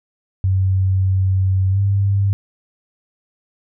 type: tone with pitch glide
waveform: sine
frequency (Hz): 94.8 to 99.17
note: F#2 to G2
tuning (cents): +43 to +21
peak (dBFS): -13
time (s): 0.44-2.33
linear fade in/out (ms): 0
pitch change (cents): +78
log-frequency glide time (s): 1.7-1.79
effects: none